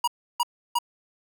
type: tone bursts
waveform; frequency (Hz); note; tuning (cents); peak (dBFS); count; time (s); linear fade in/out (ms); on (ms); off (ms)
square; 958; A#5; +47; -21; 3; 0.04-0.788; 5; 36; 320
effects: 8-bit